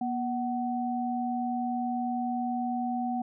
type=tone pair together; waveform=sine; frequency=240.8 / 750 Hz; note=B3 / F#5; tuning=-44 / +23 cents; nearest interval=octave + minor sixth; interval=1967 cents; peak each=-30 / -31 dBFS; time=0.01-3.22 s; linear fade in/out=5 ms; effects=none